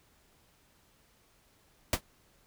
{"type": "noise with exponential decay", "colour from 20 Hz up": "pink", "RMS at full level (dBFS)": -21, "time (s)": [1.93, 2.01], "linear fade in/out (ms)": 2, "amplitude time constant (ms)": 16, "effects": ["pink hiss -66 dBFS RMS until 2.46 s"]}